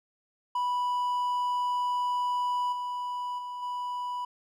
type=tone with level steps; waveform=triangle; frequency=985 Hz; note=B5; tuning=5 cents flat; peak=-24 / -29 / -33 / -29 dBFS; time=0.55-4.25 s; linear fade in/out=5 ms; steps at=2.72 / 3.38 / 3.62 s; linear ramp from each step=10 ms; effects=none